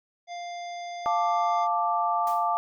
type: harmonic tone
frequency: 698.5 Hz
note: F5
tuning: in tune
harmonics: 1 / 3 / 5 / 7 / 9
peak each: -34 / -44 / -48 / -51 / -53 dBFS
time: 0.27-1.68 s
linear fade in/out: 50 ms
type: chord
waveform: sine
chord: D minor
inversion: first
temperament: equal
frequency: 698.5 / 880 / 1174.7 Hz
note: F5 / A5 / D6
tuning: 0 / 0 / 0 cents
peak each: -27 dBFS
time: 1.06-2.57 s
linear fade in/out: 0 ms
type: noise with exponential decay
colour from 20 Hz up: white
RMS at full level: -41 dBFS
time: 2.27-2.55 s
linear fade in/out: 1 ms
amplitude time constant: 59 ms
effects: none